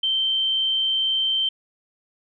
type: tone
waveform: sine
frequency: 3119 Hz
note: G7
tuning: 9 cents flat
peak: -19 dBFS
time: 0.03-1.49 s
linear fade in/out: 5 ms
effects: none